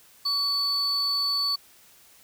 triangle tone pair together, 1132 / 4473 Hz, C#6 / C#8, +36 / +15 cents, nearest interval 2 octaves, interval 2379 cents, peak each -31 / -21 dBFS, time 0.25-1.56 s, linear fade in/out 10 ms, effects tanh soft clip ceiling -18 dBFS + white hiss -55 dBFS RMS until 2.23 s

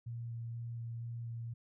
sine tone with vibrato, 116.8 Hz, A#2, 4 cents sharp, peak -39 dBFS, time 0.06-1.54 s, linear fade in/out 10 ms, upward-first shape square, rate 2.1 Hz, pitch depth 9 cents each way, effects none

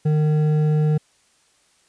triangle tone with hard clipping, 152.6 Hz, D#3, 33 cents flat, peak -17 dBFS, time 0.05-0.98 s, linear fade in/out 10 ms, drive 11 dB, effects white hiss -60 dBFS RMS until 1.88 s + resampled to 22050 Hz

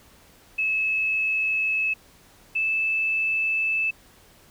sine tone pair in turn, 2594 / 2627 Hz, E7 / E7, -28 / -7 cents, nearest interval unison, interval 21 cents, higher second, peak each -21 dBFS, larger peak neither, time 0.58-1.94 / 2.55-3.91 s, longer neither, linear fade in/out 10 ms, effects pink hiss -54 dBFS RMS until 4.5 s

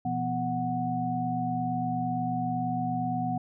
sine tone cluster, 122.5 / 171 / 248.9 / 738 Hz, B2 / F3 / B3 / F#5, -14 / -36 / +14 / -5 cents, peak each -35 / -34 / -32 / -30 dBFS, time 0.05-3.38 s, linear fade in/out 5 ms, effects none

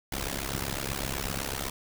pink noise with amplitude modulation, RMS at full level -29 dBFS, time 0.12-1.7 s, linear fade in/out 5 ms, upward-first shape sine, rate 68 Hz, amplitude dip 95%, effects none

